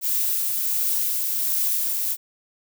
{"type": "noise with tremolo", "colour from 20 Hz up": "violet", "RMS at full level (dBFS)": -22, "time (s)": [0.01, 2.17], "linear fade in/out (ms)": 50, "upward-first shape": "triangle", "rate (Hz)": 1.4, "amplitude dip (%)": 30, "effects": []}